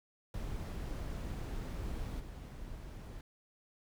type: noise with level steps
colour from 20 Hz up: brown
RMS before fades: -40 / -46 dBFS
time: 0.34-3.21 s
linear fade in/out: 2 ms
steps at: 2.19 s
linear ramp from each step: 20 ms
effects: none